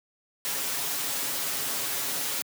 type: noise with comb filter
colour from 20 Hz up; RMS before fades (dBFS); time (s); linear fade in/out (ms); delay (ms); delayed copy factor
white; -30; 0.45-2.42; 0; 7.2; +0.65
effects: high-pass 150 Hz 12 dB/octave